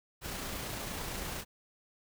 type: noise with amplitude modulation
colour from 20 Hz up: pink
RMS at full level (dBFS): -38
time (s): 0.21-1.45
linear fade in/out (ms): 50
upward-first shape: sine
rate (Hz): 28.9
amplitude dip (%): 25
effects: none